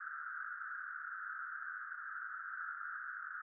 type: band-pass noise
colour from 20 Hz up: white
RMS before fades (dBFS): -45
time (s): 0-3.42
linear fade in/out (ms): 10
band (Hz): 1300 to 1600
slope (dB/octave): 96
effects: none